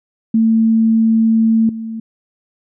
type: tone with level steps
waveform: sine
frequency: 224.1 Hz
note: A3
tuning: 32 cents sharp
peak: -9 / -22 dBFS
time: 0.34-2 s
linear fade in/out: 5 ms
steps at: 1.69 s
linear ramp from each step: 2 ms
effects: none